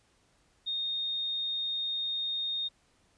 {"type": "tone", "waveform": "sine", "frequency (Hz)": 3690, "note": "A#7", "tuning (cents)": -18, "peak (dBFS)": -30, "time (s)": [0.66, 2.69], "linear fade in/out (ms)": 20, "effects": ["pink hiss -68 dBFS RMS until 3.17 s", "resampled to 22050 Hz"]}